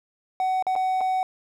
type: tone with dropouts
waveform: triangle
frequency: 750 Hz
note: F#5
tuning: 23 cents sharp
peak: -19 dBFS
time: 0.4-1.23 s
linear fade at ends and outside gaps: 1 ms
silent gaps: 0.625-0.667 / 0.754-0.761 / 1.008-1.012 s
effects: none